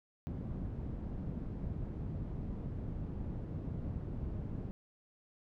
white low-pass noise, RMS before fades -40 dBFS, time 0.27-4.71 s, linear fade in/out 0 ms, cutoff 160 Hz, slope 12 dB/octave, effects none

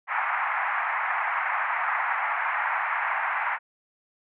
pink band-pass noise, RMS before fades -27 dBFS, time 0.07-3.59 s, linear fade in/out 50 ms, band 780 to 2200 Hz, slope 48 dB/octave, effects none

